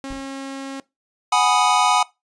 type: tone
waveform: sawtooth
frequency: 271.4 Hz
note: C#4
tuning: 36 cents flat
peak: -25 dBFS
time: 0.04-0.8 s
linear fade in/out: 0 ms
type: noise with exponential decay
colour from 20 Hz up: brown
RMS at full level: -31 dBFS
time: 0.1-0.33 s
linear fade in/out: 5 ms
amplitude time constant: 48 ms
type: chord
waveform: square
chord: G# minor seventh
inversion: third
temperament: equal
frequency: 740 / 830.6 / 987.8 / 1244.5 Hz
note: F#5 / G#5 / B5 / D#6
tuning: 0 / 0 / 0 / 0 cents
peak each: -21 dBFS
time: 1.32-2.03 s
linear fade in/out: 5 ms
effects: noise-tail reverb RT60 0.2 s tail -20 dB re dry + resampled to 22050 Hz